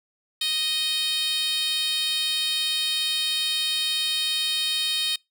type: tone with high-pass filter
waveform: 10% pulse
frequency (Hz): 622.3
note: D#5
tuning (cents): 0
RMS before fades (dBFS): -25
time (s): 0.41-5.16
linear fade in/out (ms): 5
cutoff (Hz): 3700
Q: 3
effects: noise-tail reverb RT60 0.2 s tail -26 dB re dry